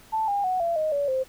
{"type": "tone with pitch steps", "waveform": "sine", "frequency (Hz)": [880, 807, 740, 678.6, 622.3, 570.6, 523.3], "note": ["A5", "G#5", "F#5", "F5", "D#5", "C#5", "C5"], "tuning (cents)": [0, -50, 0, -50, 0, 50, 0], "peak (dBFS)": -22, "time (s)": [0.12, 1.24], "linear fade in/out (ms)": 20, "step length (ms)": 160, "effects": ["pink hiss -52 dBFS RMS until 1.28 s"]}